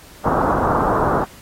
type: low-pass noise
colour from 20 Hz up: white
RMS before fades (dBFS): -18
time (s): 0.24-1.25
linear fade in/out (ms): 20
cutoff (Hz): 1300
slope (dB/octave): 48
effects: pink hiss -44 dBFS RMS until 1.41 s + AAC 48 kbps